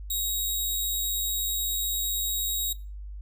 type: tone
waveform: 5% pulse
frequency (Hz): 3801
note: A#7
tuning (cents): +33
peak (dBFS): -19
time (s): 0.1-2.73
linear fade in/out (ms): 5
effects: noise-tail reverb RT60 0.3 s tail -18 dB re dry + added 50 Hz sine -36 dBFS peak until 3.21 s